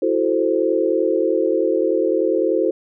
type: chord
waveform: sine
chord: F# half-diminished seventh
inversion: third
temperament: equal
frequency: 329.6 / 370 / 440 / 523.3 Hz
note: E4 / F#4 / A4 / C5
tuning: 0 / 0 / 0 / 0 cents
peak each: -21 dBFS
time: 0.02-2.71 s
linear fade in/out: 5 ms
effects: none